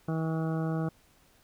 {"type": "harmonic tone", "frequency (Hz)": 160.8, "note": "E3", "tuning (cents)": -43, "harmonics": [1, 2, 3, 4, 5, 7, 8, 9], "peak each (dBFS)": [-29, -35, -39, -41, -43, -46, -47, -48], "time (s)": [0.08, 0.89], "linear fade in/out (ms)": 5, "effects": ["pink hiss -63 dBFS RMS until 1.43 s"]}